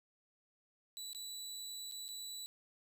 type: tone with dropouts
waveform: 25% pulse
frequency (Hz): 3951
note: B7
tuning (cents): 0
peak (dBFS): -40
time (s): 0.97-2.46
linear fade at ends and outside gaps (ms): 0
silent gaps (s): 1.131-1.148 / 1.913-1.921 / 2.081-2.088
effects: none